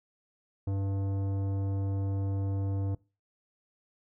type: tone with tanh clipping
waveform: sine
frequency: 98 Hz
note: G2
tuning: in tune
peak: -30 dBFS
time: 0.67-2.95 s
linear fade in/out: 5 ms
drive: 14 dB
effects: noise-tail reverb RT60 0.3 s tail -22 dB re dry